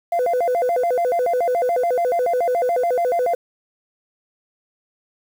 sine tone with vibrato, 587.3 Hz, D5, in tune, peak -14 dBFS, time 0.12-3.35 s, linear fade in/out 5 ms, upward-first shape square, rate 7 Hz, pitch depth 280 cents each way, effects tanh soft clip ceiling -15 dBFS + 7-bit

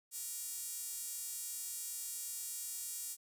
sawtooth tone with high-pass filter, 471.3 Hz, A#4, 19 cents sharp, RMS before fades -43 dBFS, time 0.11-3.17 s, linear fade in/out 50 ms, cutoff 8300 Hz, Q 1.7, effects none

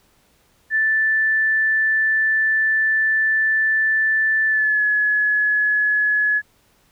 sine tone with pitch glide, 1760 to 1698.1 Hz, A6 to G#6, 0 to +38 cents, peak -15 dBFS, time 0.7-6.42 s, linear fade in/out 50 ms, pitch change -62 cents, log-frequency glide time 4.47-4.83 s, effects pink hiss -59 dBFS RMS until 6.91 s

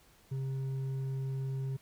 sine tone with hard clipping, 133.8 Hz, C3, 39 cents sharp, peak -34 dBFS, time 0.31-1.77 s, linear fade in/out 10 ms, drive 4 dB, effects pink hiss -63 dBFS RMS until 1.81 s

